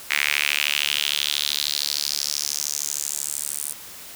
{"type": "tone with high-pass filter sweep", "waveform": "sawtooth", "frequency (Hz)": 73, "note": "D2", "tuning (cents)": -10, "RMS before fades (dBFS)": -25, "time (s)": [0.1, 3.73], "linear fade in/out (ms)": 10, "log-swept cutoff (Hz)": [2100, 9400], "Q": 3.4, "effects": ["white hiss -40 dBFS RMS until 4.15 s"]}